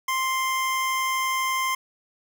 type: tone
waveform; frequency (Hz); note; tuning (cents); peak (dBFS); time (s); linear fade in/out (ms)
25% pulse; 1048; C6; +2; -19; 0.08-1.75; 5
effects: none